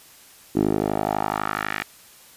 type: tone with band-pass filter sweep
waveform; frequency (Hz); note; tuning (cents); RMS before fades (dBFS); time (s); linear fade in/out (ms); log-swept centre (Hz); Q
10% pulse; 52; G#1; +3; -24; 0.55-1.83; 10; 320 to 2100; 2.2
effects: white hiss -49 dBFS RMS until 2.36 s + resampled to 32000 Hz